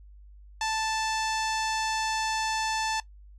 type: tone with low-pass filter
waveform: sawtooth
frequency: 880 Hz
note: A5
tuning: in tune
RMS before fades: -29 dBFS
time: 0.61-3 s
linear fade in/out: 2 ms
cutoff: 6400 Hz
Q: 1.9
effects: noise-tail reverb RT60 0.1 s tail -18 dB re dry + added 50 Hz sine -47 dBFS peak until 3.38 s